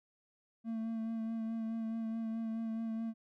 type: tone with vibrato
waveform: triangle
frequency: 225 Hz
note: A3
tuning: 39 cents sharp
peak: -33 dBFS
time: 0.64-3.14 s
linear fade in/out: 50 ms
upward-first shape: sine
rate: 4.7 Hz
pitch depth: 21 cents each way
effects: none